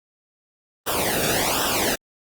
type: noise with flanger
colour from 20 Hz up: pink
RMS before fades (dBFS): -22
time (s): 0.86-1.96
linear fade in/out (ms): 20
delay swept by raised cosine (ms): 0.45 to 0.98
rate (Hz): 1.3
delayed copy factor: -0.9
effects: Opus 32 kbps